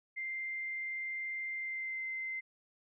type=tone with pitch glide; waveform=sine; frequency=2093 to 2074 Hz; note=C7 to C7; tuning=0 to -16 cents; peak=-36 dBFS; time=0.16-2.41 s; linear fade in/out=20 ms; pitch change=-16 cents; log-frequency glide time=1.56-2.05 s; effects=none